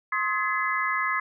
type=tone cluster; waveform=sine; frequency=1060 / 1269 / 1698 / 2040 Hz; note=C6 / D#6 / G#6 / C7; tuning=+22 / +34 / +38 / -44 cents; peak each=-29 dBFS; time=0.12-1.2 s; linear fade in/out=5 ms; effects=none